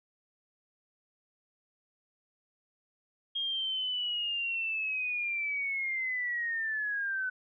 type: linear sweep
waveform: sine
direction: down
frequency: 3248 to 1498 Hz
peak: -30 dBFS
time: 3.35-7.3 s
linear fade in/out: 10 ms
effects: none